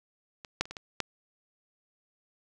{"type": "clicks", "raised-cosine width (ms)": 0.2, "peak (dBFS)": [-25, -9, -29, -23, -22, -11], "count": 6, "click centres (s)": [0.448, 0.61, 0.655, 0.71, 0.768, 1.003], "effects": []}